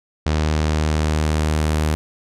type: tone with low-pass filter sweep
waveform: sawtooth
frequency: 77.1 Hz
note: D#2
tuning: 15 cents flat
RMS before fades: -19 dBFS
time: 0.26-1.95 s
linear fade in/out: 0 ms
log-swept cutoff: 5800 to 11000 Hz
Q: 1.1
effects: none